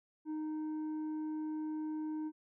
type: tone with tanh clipping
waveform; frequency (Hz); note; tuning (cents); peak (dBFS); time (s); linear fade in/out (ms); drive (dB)
sine; 309.5; D#4; -9; -37; 0.25-2.32; 50; 5
effects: none